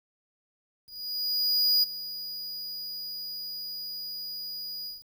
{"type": "tone with ADSR envelope", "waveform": "square", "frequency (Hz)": 4904, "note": "D#8", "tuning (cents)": -26, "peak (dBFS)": -20, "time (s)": [0.86, 5.04], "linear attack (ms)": 970, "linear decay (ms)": 15, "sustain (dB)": -15, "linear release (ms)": 170, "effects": ["9-bit"]}